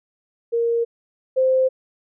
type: tone pair in turn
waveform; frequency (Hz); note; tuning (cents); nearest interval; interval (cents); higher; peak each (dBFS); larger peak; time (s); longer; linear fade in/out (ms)
sine; 466.2 / 520.7; A#4 / C5; 0 / -8; major second; 192; second; -17 / -14; second; 0.52-0.85 / 1.36-1.69; neither; 20
effects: none